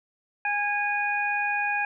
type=harmonic tone; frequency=822 Hz; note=G#5; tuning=18 cents flat; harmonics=1 / 2 / 3; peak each=-28 / -28 / -28 dBFS; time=0.45-1.85 s; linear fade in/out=2 ms; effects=none